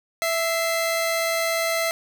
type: tone pair together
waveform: sawtooth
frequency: 659.3 / 2075 Hz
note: E5 / C7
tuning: 0 / -15 cents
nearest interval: octave + minor sixth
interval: 1985 cents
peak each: -19 / -23 dBFS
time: 0.22-1.91 s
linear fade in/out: 0 ms
effects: none